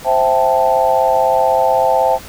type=chord; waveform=sine; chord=A minor seventh; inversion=first; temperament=equal; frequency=523.3 / 659.3 / 784 / 880 Hz; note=C5 / E5 / G5 / A5; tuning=0 / 0 / 0 / 0 cents; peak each=-16 dBFS; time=0.04-2.19 s; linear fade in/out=50 ms; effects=pink hiss -35 dBFS RMS until 2.28 s